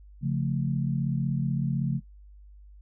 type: chord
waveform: sine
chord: Db augmented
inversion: none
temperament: equal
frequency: 138.59 / 174.61 / 220 Hz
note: Db3 / F3 / A3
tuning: 0 / 0 / 0 cents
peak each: -26 / -30 / -32 dBFS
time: 0.21-2.01 s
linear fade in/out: 50 ms
effects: noise-tail reverb RT60 0.1 s tail -19 dB re dry + added 50 Hz sine -47 dBFS peak until 2.81 s